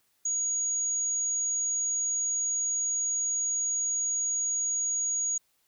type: tone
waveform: sine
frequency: 6720 Hz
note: G#8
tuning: 19 cents sharp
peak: -26 dBFS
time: 0.25-5.38 s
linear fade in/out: 5 ms
effects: white hiss -71 dBFS RMS until 5.67 s